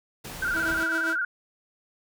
pink noise, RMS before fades -38 dBFS, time 0.24-0.84 s, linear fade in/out 10 ms
sine tone with vibrato, 1480 Hz, F#6, in tune, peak -24 dBFS, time 0.42-1.25 s, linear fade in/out 5 ms, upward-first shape square, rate 17 Hz, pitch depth 70 cents each way
sawtooth tone with tremolo, 326.4 Hz, E4, 17 cents flat, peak -24 dBFS, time 0.53-1.17 s, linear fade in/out 50 ms, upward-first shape triangle, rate 7.6 Hz, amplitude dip 65%
effects none

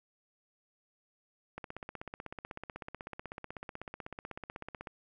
click train, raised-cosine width 0.5 ms, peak -26 dBFS, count 54, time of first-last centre 1.58-4.872 s, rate 16.1 Hz, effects none

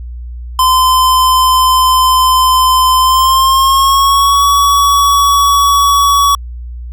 square tone with pitch glide, 1029 to 1128.6 Hz, C6 to C#6, -29 to +31 cents, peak -7 dBFS, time 0.59-6.35 s, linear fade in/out 2 ms, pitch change +160 cents, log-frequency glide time 2.98-4.44 s, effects added 60 Hz sine -22 dBFS peak until 6.92 s

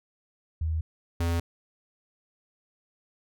sine / square tone pair in turn, 79.7 / 84.62 Hz, D#2 / E2, +42 / +46 cents, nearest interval minor second, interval 104 cents, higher second, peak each -25 dBFS, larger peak neither, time 0.61-0.81 / 1.2-1.4 s, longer neither, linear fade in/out 5 ms, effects none

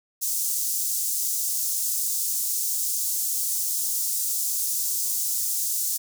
pink high-pass noise, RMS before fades -26 dBFS, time 0.21-5.98 s, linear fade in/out 20 ms, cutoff 6300 Hz, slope 24 dB/octave, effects none

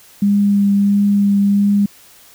sine tone with vibrato, 201.6 Hz, G3, 49 cents sharp, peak -10 dBFS, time 0.22-1.86 s, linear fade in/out 5 ms, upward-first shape triangle, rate 1.5 Hz, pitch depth 13 cents each way, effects white hiss -45 dBFS RMS until 2.34 s

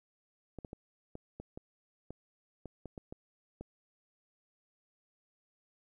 clicks, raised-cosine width 2 ms, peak -30 dBFS, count 12, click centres 0.587 / 0.648 / 0.731 / 1.154 / 1.4 / 1.575 / 2.106 / 2.657 / 2.857 / 2.978 / 3.125 / 3.61 s, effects 12-bit

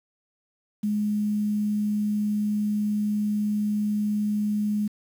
sine tone with quantisation, 209.2 Hz, G#3, 13 cents sharp, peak -22 dBFS, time 0.83-4.88 s, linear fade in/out 10 ms, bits 8, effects none

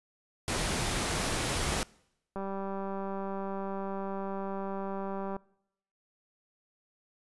pink noise, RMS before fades -31 dBFS, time 0.48-1.83 s, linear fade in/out 0 ms
click train, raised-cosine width 1 ms, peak -24 dBFS, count 587, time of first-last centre 2.36-5.365 s, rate 195 Hz
effects noise-tail reverb RT60 0.8 s tail -24 dB re dry + resampled to 24000 Hz

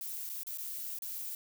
violet noise with dropouts, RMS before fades -40 dBFS, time 0.01-1.35 s, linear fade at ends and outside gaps 1 ms, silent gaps 0.292-0.297 / 0.433-0.468 / 0.575-0.583 / 0.987-1.021 s, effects none

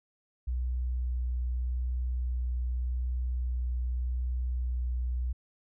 sine tone with vibrato, 61.74 Hz, B1, in tune, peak -28 dBFS, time 0.47-5.33 s, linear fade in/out 10 ms, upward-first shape sine, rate 0.84 Hz, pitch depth 9 cents each way, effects none

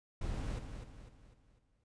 brown noise with echo, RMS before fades -38 dBFS, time 0.21-0.59 s, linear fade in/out 5 ms, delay 250 ms, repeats 5, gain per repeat -7 dB, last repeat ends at 1.84 s, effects resampled to 22050 Hz

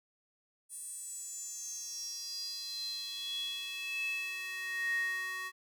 square tone with high-pass filter sweep, 373.1 Hz, F#4, 14 cents sharp, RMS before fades -39 dBFS, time 0.69-5.52 s, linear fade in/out 50 ms, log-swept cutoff 9300 to 1500 Hz, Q 9.3, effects none

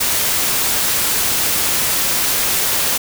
white noise, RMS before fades -17 dBFS, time 0-2.98 s, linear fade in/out 10 ms, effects none

